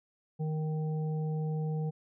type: harmonic tone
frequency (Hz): 155.56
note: D#3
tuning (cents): 0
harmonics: 1 / 3 / 5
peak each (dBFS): -30 / -41 / -47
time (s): 0.39-1.91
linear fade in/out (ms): 20
effects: none